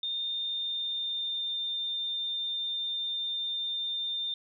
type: tone with pitch glide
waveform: sine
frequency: 3632 to 3605 Hz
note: A#7 to A7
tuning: -46 to +41 cents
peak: -30 dBFS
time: 0.03-4.34 s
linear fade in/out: 2 ms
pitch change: -13 cents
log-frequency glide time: 0.14-1.58 s
effects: 12-bit